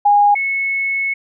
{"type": "tone pair in turn", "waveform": "sine", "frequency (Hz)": [820, 2197], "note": ["G#5", "C#7"], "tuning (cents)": [-22, -16], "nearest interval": "octave + perfect fourth", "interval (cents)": 1706, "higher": "second", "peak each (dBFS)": [-8, -16], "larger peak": "first", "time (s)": [[0.05, 0.35], [0.35, 1.14]], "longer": "second", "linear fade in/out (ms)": 10, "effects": []}